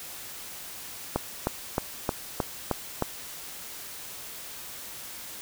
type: click train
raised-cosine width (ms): 1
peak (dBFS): -10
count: 7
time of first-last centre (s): 1.16-3.023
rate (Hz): 3.22
effects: white hiss -41 dBFS RMS until 5.41 s